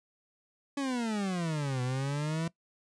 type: exponential two-way sweep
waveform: 40% pulse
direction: down then up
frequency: 285.5 to 124 to 167.9 Hz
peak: -29 dBFS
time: 0.77-2.48 s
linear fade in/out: 5 ms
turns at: 1.82 s
effects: noise-tail reverb RT60 0.1 s tail -20 dB re dry + resampled to 22050 Hz